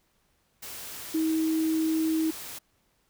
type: tone in noise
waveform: sine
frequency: 319 Hz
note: D#4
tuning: 43 cents sharp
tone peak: -23 dBFS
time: 1.14-2.31 s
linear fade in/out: 10 ms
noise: white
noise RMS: -40 dBFS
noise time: 0.62-2.59 s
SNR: +14 dB
effects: pink hiss -70 dBFS RMS until 3.09 s